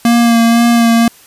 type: tone with vibrato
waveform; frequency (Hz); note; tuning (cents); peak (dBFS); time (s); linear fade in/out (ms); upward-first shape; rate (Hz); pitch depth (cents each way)
square; 233.1; A#3; 0; -7; 0.05-1.08; 2; sine; 2; 21
effects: white hiss -42 dBFS RMS until 1.26 s + resampled to 32000 Hz